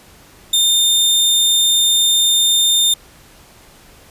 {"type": "tone", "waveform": "sawtooth", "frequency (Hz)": 3622, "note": "A7", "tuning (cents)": 49, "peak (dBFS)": -8, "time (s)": [0.53, 2.94], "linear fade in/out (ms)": 5, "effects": ["pink hiss -45 dBFS RMS until 4.1 s", "resampled to 32000 Hz"]}